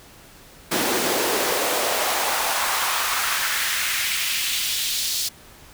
pink noise with high-pass filter sweep, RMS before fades -23 dBFS, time 0.71-5.29 s, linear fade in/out 10 ms, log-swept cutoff 280 to 4500 Hz, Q 1.6, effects pink hiss -47 dBFS RMS until 5.73 s

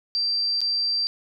sine tone with dropouts, 4699 Hz, D8, in tune, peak -21 dBFS, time 0.15-1.07 s, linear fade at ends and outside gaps 0 ms, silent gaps 0.606-0.615 s, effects none

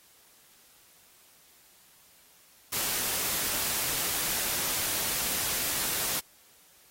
white noise, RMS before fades -30 dBFS, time 2.72-6.2 s, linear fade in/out 10 ms, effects white hiss -59 dBFS RMS until 6.9 s + AAC 48 kbps

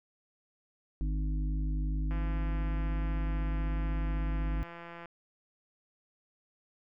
harmonic tone, 51.3 Hz, G#1, 21 cents flat, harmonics 1 / 3 / 5 / 6, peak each -29 / -39 / -43 / -45 dBFS, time 1.01-4.63 s, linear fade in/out 0 ms
click train, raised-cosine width 0.5 ms, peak -31 dBFS, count 502, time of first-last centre 2.11-5.057 s, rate 170 Hz
effects none

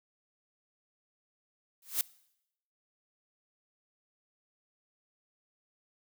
blue noise with exponential growth, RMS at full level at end -25 dBFS, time 1.82-2.01 s, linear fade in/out 2 ms, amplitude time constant 40 ms, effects noise-tail reverb RT60 0.8 s tail -22 dB re dry

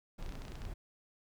brown noise, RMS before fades -43 dBFS, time 0.18-0.74 s, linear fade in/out 10 ms
clicks, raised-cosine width 0.2 ms, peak -33 dBFS, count 12, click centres 0.226 / 0.262 / 0.292 / 0.323 / 0.354 / 0.42 / 0.452 / 0.482 / 0.52 / 0.555 / 0.619 / 0.652 s
effects none

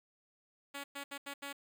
5% pulse tone bursts at uneven times, 281.3 Hz, C#4, 26 cents sharp, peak -30 dBFS, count 5, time 0.74-0.84 / 0.95-1.04 / 1.11-1.18 / 1.26-1.34 / 1.42-1.53 s, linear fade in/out 10 ms, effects 12-bit

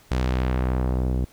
sawtooth tone with low-pass filter sweep, 63.3 Hz, B1, 43 cents sharp, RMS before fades -23 dBFS, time 0.11-1.25 s, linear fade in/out 5 ms, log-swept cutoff 7100 to 370 Hz, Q 0.73, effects pink hiss -54 dBFS RMS until 1.32 s

